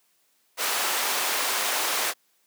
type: high-pass noise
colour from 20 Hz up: pink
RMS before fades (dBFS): -26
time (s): 0.57-2.14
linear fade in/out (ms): 50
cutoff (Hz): 710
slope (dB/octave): 12
effects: white hiss -67 dBFS RMS until 2.46 s + high-pass 200 Hz 12 dB/octave